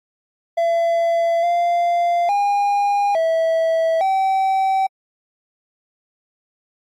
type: tone with pitch steps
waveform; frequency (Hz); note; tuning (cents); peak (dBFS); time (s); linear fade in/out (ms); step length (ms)
triangle; 674 / 693 / 811 / 653 / 769; E5 / F5 / G#5 / E5 / G5; +38 / -14 / -41 / -17 / -33; -13; 0.57-4.87; 10; 860
effects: AAC 64 kbps